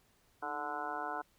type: harmonic tone with a mistuned harmonic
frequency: 146.5 Hz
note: D3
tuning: 4 cents flat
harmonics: 2 / 3 / 4 / 5 / 6 / 7 / 8 / 9 / 10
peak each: -49 / -48 / -50 / -41 / -44 / -43 / -55 / -44 / -44 dBFS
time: 0.42-1.22 s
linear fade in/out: 10 ms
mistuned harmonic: 2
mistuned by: +87 cents
effects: pink hiss -70 dBFS RMS until 1.38 s